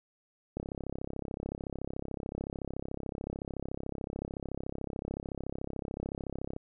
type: click train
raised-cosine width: 2 ms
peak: -23 dBFS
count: 203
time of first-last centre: 0.57-6.564 s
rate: 33.7 Hz
effects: none